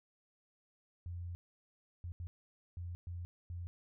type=tone bursts at uneven times; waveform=sine; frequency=87.31 Hz; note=F2; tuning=in tune; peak=-40 dBFS; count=6; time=1.06-1.35 / 2.04-2.12 / 2.2-2.27 / 2.77-2.95 / 3.07-3.25 / 3.5-3.67 s; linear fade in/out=0 ms; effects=none